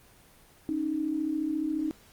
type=tone pair together; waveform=sine; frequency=276.8 / 311.1 Hz; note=C#4 / D#4; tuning=-2 / 0 cents; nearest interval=major second; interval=202 cents; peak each=-33 / -28 dBFS; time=0.69-1.91 s; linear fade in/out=0 ms; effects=pink hiss -57 dBFS RMS until 2.12 s + Opus 24 kbps